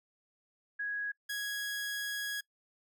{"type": "tone pair in turn", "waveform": ["sine", "sawtooth"], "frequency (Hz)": [1661.2, 1661.2], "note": ["G#6", "G#6"], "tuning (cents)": [0, 0], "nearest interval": "unison", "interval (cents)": 0, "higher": "neither", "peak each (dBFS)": [-33, -31], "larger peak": "second", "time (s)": [[0.79, 1.12], [1.29, 2.41]], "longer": "second", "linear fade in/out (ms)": 10, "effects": ["noise-tail reverb RT60 0.1 s tail -23 dB re dry"]}